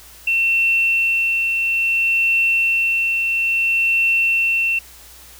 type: tone with tremolo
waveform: sine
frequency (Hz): 2700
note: E7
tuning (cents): +41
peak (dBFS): -13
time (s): 0.27-4.79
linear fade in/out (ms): 5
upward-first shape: triangle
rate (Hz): 0.59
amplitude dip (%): 35
effects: added 60 Hz sine -48 dBFS peak until 5.39 s + white hiss -43 dBFS RMS until 5.39 s